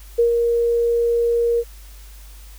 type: tone with ADSR envelope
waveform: sine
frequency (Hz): 470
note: A#4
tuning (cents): +14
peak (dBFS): -11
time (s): 0.18-1.64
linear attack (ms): 14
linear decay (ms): 110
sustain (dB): -4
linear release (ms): 49
effects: added 50 Hz sine -38 dBFS peak until 2.58 s + white hiss -48 dBFS RMS until 2.58 s